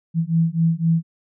sine beating tone pair, 162.9 / 166.8 Hz, E3 / E3, -20 / +21 cents, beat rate 3.9 Hz, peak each -19 dBFS, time 0.14-1.03 s, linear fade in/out 50 ms, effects none

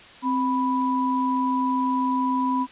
sine tone pair together, 261.6 / 987.8 Hz, C4 / B5, 0 / 0 cents, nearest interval octave + major seventh, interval 2300 cents, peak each -23 dBFS, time 0.22-2.67 s, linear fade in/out 50 ms, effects white hiss -46 dBFS RMS until 2.71 s + resampled to 8000 Hz

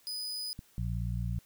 40% pulse tone, 4978 Hz, D#8, in tune, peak -34 dBFS, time 0.07-0.53 s, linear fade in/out 0 ms
click, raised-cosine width 5 ms, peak -29 dBFS, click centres 0.591 s
harmonic tone, 58.3 Hz, A#1, 1 cent sharp, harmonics 1 / 2 / 3, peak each -34 / -34 / -39 dBFS, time 0.78-1.39 s, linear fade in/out 0 ms
effects white hiss -64 dBFS RMS until 1.45 s

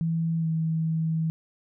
sine tone with pitch glide, 164.3 to 161.1 Hz, E3 to E3, -5 to -39 cents, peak -23 dBFS, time 0.01-1.3 s, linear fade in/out 0 ms, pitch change -34 cents, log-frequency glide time 0.39-0.47 s, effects none

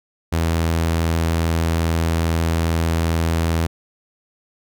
sawtooth tone, 82.41 Hz, E2, in tune, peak -13 dBFS, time 0.32-3.67 s, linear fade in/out 10 ms, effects none

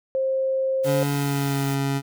sine tone, 530 Hz, C5, 22 cents sharp, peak -20 dBFS, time 0.15-1.03 s, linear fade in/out 0 ms
white noise, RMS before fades -38 dBFS, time 0.83-1.76 s, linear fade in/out 20 ms
25% pulse tone with pitch glide, 142.5 to 138.36 Hz, C#3 to C#3, +48 to -3 cents, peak -18 dBFS, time 0.84-2.02 s, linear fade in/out 50 ms, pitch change -51 cents, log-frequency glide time 1.1-1.63 s
effects none

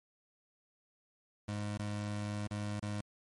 25% pulse tone with dropouts, 103.83 Hz, G#2, in tune, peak -32 dBFS, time 1.48-3.01 s, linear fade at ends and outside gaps 5 ms, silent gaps 1.775-1.792 / 2.474-2.509 / 2.797-2.826 s, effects MP3 48 kbps

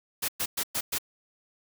white noise bursts, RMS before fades -29 dBFS, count 5, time 0.22-0.985 s, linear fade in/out 10 ms, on 65 ms, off 110 ms, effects none

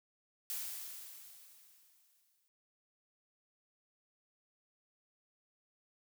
blue noise with exponential decay, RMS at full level -39 dBFS, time 0.5-2.48 s, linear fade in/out 0 ms, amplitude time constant 430 ms, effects none

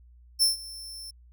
sawtooth tone with ADSR envelope, 5350 Hz, E8, 25 cents sharp, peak -15 dBFS, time 0.39-1.11 s, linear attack 33 ms, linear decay 140 ms, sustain -21 dB, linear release 10 ms, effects added 60 Hz sine -51 dBFS peak until 1.32 s

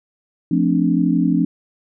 sine chord, D minor seventh, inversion first, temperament equal, 174.61 / 220 / 261.6 / 293.7 Hz, F3 / A3 / C4 / D4, 0 / 0 / 0 / 0 cents, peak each -18 / -22 / -19 / -19 dBFS, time 0.51-1.45 s, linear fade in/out 5 ms, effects none

